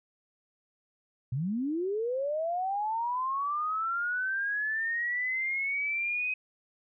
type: linear sweep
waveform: sine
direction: up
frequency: 116.1 to 2528 Hz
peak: -28 dBFS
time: 1.32-6.34 s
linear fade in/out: 5 ms
effects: none